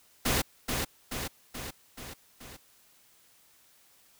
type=noise with echo; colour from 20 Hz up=pink; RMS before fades=-27 dBFS; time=0.25-0.42 s; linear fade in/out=10 ms; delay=430 ms; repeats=5; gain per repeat=-4 dB; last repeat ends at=2.57 s; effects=white hiss -62 dBFS RMS until 4.19 s